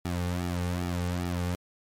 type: tone with flanger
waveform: sawtooth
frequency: 88.4 Hz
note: F2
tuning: 22 cents sharp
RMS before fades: -30 dBFS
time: 0.05-1.55 s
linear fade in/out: 0 ms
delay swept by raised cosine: 1.9 to 3.1 ms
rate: 2.5 Hz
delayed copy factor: -1
effects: MP3 64 kbps